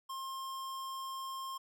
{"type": "tone", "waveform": "square", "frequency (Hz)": 1064, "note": "C6", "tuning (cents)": 29, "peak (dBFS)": -40, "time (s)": [0.09, 1.58], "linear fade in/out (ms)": 10, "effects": []}